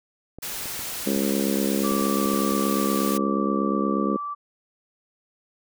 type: clicks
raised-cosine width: 2 ms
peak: -26 dBFS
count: 9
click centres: 0.386 / 0.657 / 0.793 / 1.164 / 1.918 / 2.015 / 2.256 / 2.338 / 2.521 s
type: noise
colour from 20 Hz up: white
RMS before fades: -32 dBFS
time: 0.42-3.18 s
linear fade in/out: 10 ms
type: harmonic tone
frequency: 68.4 Hz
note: C#2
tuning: 23 cents flat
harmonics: 3 / 4 / 5 / 6 / 7 / 8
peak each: -25 / -27 / -29 / -31 / -32 / -33 dBFS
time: 1.06-4.17 s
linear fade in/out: 10 ms
type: tone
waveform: sine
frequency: 1163 Hz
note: D6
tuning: 17 cents flat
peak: -28 dBFS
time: 1.83-4.35 s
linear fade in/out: 20 ms
effects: none